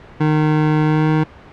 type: tone with pitch glide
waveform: 25% pulse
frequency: 153.6 to 155.56 Hz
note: D#3 to D#3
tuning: -22 to 0 cents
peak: -9 dBFS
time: 0.2-1.24 s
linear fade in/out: 10 ms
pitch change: +22 cents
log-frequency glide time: 0.83-1.09 s
effects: pink hiss -40 dBFS RMS until 1.52 s + low-pass 2000 Hz 12 dB/octave